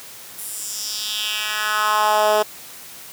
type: tone with high-pass filter sweep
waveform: 10% pulse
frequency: 212.5 Hz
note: G#3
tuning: 40 cents sharp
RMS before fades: -21 dBFS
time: 0.38-2.43 s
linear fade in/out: 10 ms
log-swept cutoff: 11000 to 500 Hz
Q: 2.5
effects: white hiss -39 dBFS RMS until 3.12 s + high-pass 80 Hz 12 dB/octave